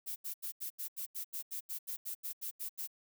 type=noise bursts; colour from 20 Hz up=violet; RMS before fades=-40 dBFS; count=16; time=0.06-2.875 s; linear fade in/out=20 ms; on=100 ms; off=81 ms; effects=none